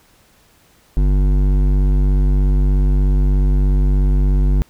sine tone with hard clipping, 48.4 Hz, G1, 21 cents flat, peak -13 dBFS, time 0.97-4.62 s, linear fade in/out 0 ms, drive 12 dB, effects pink hiss -53 dBFS RMS until 4.69 s

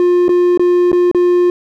triangle tone with dropouts, 354.6 Hz, F4, 26 cents sharp, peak -6 dBFS, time 0-1.5 s, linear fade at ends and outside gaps 1 ms, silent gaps 0.282-0.292 / 0.575-0.595 / 0.917-0.929 / 1.114-1.147 s, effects none

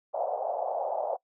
white band-pass noise, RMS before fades -31 dBFS, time 0.13-1.17 s, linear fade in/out 20 ms, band 550 to 780 Hz, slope 48 dB/octave, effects noise-tail reverb RT60 0.1 s tail -23 dB re dry

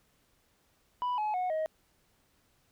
sine tone with pitch steps, 987.8 / 850.1 / 731.5 / 629.5 Hz, B5 / G#5 / F#5 / D#5, 0 / +40 / -20 / +20 cents, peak -26 dBFS, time 1.02-1.66 s, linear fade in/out 0 ms, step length 160 ms, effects tanh soft clip ceiling -28 dBFS + pink hiss -70 dBFS RMS until 2.71 s

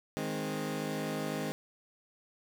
20% pulse chord, Ab major, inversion second, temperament equal, 155.56 / 207.7 / 261.6 Hz, Eb3 / Ab3 / C4, 0 / 0 / 0 cents, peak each -33 dBFS, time 0.17-1.52 s, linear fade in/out 0 ms, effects none

